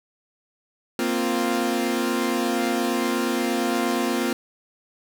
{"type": "chord", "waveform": "sawtooth", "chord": "Bb suspended second", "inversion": "none", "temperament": "equal", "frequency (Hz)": [233.1, 261.6, 349.2], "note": ["Bb3", "C4", "F4"], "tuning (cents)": [0, 0, 0], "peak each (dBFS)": -22, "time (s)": [0.99, 4.33], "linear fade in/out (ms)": 2, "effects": []}